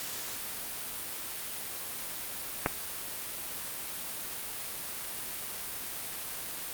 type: clicks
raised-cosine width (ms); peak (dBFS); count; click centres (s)
0.5; -9 / -21; 2; 2.661 / 2.668
effects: white hiss -38 dBFS RMS until 6.73 s + Opus 48 kbps